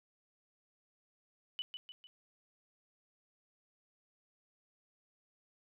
sine tone with echo, 2982 Hz, F#7, 13 cents sharp, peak -36 dBFS, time 1.59-1.62 s, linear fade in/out 0 ms, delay 150 ms, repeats 3, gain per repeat -6 dB, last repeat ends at 2.07 s, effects none

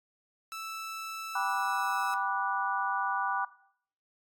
sawtooth tone with pitch glide, 1318.5 to 1300.3 Hz, E6 to E6, 0 to -24 cents, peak -34 dBFS, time 0.52-2.14 s, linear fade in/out 0 ms, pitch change -24 cents, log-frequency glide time 1.41-2.01 s
sine chord, G major seventh, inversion none, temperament just, 784 / 980 / 1176 / 1470 Hz, G5 / B5 / D6 / F#6, 0 / -14 / +2 / -12 cents, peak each -34 dBFS, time 1.35-3.45 s, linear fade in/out 5 ms
effects noise-tail reverb RT60 0.6 s tail -17 dB re dry + AAC 64 kbps

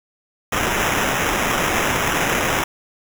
white noise with sample-and-hold, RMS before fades -20 dBFS, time 0.52-2.64 s, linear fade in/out 5 ms, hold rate 4410 Hz, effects none

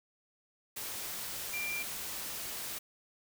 sine tone in noise, 2373 Hz, D7, 17 cents sharp, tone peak -35 dBFS, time 1.53-1.83 s, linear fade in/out 10 ms, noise white, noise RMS -40 dBFS, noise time 0.76-2.79 s, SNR +2 dB, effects none

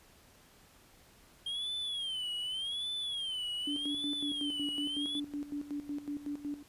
triangle tone with vibrato, 3200 Hz, G7, 35 cents sharp, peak -33 dBFS, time 1.46-5.2 s, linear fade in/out 5 ms, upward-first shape sine, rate 0.85 Hz, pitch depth 160 cents each way
sine tone with tremolo, 290 Hz, D4, 22 cents flat, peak -34 dBFS, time 3.67-6.63 s, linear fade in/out 5 ms, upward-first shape square, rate 5.4 Hz, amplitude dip 75%
effects pink hiss -61 dBFS RMS until 6.68 s + resampled to 32000 Hz

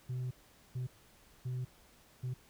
sine tone bursts at uneven times, 126.5 Hz, B2, 42 cents sharp, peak -32 dBFS, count 4, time 0.09-0.31 / 0.75-0.87 / 1.45-1.65 / 2.23-2.34 s, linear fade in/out 10 ms, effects tanh soft clip ceiling -34 dBFS + pink hiss -63 dBFS RMS until 2.49 s

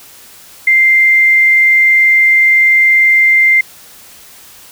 sine tone, 2093 Hz, C7, in tune, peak -5 dBFS, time 0.67-3.61 s, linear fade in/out 5 ms, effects white hiss -38 dBFS RMS until 4.71 s

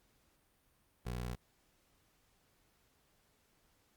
20% pulse tone, 60.7 Hz, B1, 29 cents flat, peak -33 dBFS, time 1.05-1.36 s, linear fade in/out 20 ms, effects pink hiss -73 dBFS RMS until 3.96 s + Opus 48 kbps

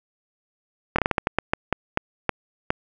slowing click train, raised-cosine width 0.5 ms, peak -4 dBFS, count 13, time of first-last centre 0.96-2.704 s, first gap 25 ms, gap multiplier 1.29, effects none

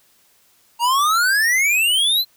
square exponential sweep, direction up, 918 to 4171 Hz, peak -15 dBFS, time 0.79-2.25 s, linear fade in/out 50 ms, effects white hiss -57 dBFS RMS until 2.36 s

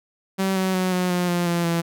sawtooth tone with pitch steps, 191.8 / 188.29 / 184.84 / 181.45 / 178.13 / 174.87 / 171.67 / 168.52 Hz, G3 / F#3 / F#3 / F#3 / F3 / F3 / F3 / E3, -37 / +31 / -1 / -34 / +35 / +3 / -29 / +38 cents, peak -16 dBFS, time 0.38-1.82 s, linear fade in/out 20 ms, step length 180 ms, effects none

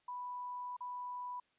sine tone with dropouts, 987.8 Hz, B5, in tune, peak -40 dBFS, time 0.08-1.4 s, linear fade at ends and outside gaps 5 ms, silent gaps 0.767-0.806 s, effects white hiss -75 dBFS RMS until 1.58 s + resampled to 8000 Hz

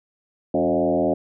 sine tone with frequency modulation, 447.7 Hz, A4, 30 cents sharp, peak -17 dBFS, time 0.54-1.14 s, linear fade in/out 5 ms, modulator 82.9 Hz, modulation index 2.9, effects none

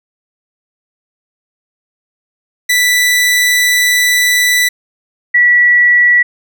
sawtooth / sine tone pair in turn, 1975.5 / 1944.9 Hz, B6 / B6, 0 / -27 cents, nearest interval unison, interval 27 cents, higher first, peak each -5 / -5 dBFS, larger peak neither, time 2.69-4.69 / 5.34-6.23 s, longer first, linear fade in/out 10 ms, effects none

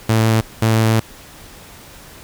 sawtooth tone pair in turn, 111.5 / 111.5 Hz, A2 / A2, +23 / +23 cents, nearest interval unison, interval 0 cents, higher neither, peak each -8 dBFS, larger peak neither, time 0.09-0.41 / 0.62-1 s, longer second, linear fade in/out 5 ms, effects pink hiss -40 dBFS RMS until 2.23 s

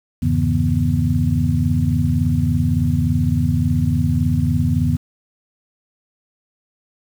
sine tone cluster, 82.7 / 100.7 / 136.8 / 160.3 / 243.8 Hz, E2 / G2 / C#3 / E3 / B3, +6 / +47 / -23 / -48 / -22 cents, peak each -21 dBFS, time 0.22-4.97 s, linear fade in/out 10 ms, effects 7-bit

